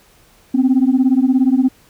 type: beating tone pair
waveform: sine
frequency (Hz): 251.8 / 268.8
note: B3 / C4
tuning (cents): +34 / +47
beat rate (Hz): 17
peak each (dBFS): -12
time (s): 0.54-1.69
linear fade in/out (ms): 10
effects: tanh soft clip ceiling -6 dBFS + pink hiss -51 dBFS RMS until 1.89 s